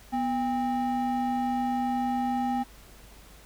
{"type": "ring-modulated tone", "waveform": "triangle", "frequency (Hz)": 523.3, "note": "C5", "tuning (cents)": 0, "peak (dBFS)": -20, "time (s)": [0.12, 2.64], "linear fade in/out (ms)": 20, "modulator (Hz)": 277, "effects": ["added 50 Hz sine -51 dBFS peak until 3.45 s", "pink hiss -53 dBFS RMS until 3.45 s"]}